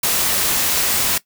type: noise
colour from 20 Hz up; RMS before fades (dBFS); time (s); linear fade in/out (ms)
white; -18; 0.03-1.18; 5
effects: noise-tail reverb RT60 0.1 s tail -18 dB re dry